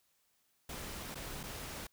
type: noise with dropouts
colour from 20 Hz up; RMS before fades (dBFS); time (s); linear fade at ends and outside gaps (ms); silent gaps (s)
pink; -44; 0.69-1.87; 5; 1.146-1.154 / 1.432-1.436
effects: white hiss -75 dBFS RMS until 1.92 s